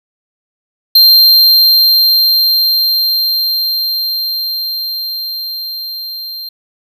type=tone with level ramp; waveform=square; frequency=4171 Hz; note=C8; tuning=6 cents flat; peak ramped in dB=-3 to -23 dBFS; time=0.95-6.49 s; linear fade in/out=5 ms; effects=none